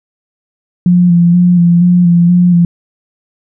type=tone with vibrato; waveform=sine; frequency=174.8 Hz; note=F3; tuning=2 cents sharp; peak=-4 dBFS; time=0.86-2.65 s; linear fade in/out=2 ms; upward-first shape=square; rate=2.1 Hz; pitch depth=26 cents each way; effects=none